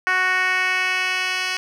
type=tone with band-pass filter sweep; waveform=10% pulse; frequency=370 Hz; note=F#4; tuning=in tune; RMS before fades=-21 dBFS; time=0.07-1.57 s; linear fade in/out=0 ms; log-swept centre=1700 to 3500 Hz; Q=1.9; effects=none